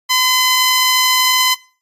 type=tone; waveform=10% pulse; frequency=1019 Hz; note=C6; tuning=46 cents flat; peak=-3 dBFS; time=0.09-1.55 s; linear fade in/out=20 ms; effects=noise-tail reverb RT60 0.4 s tail -21 dB re dry + AAC 48 kbps